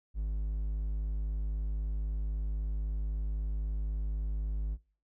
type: tone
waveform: triangle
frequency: 51.91 Hz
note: G#1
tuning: in tune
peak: -28 dBFS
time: 0.14-4.78 s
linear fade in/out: 50 ms
effects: noise-tail reverb RT60 0.4 s tail -23 dB re dry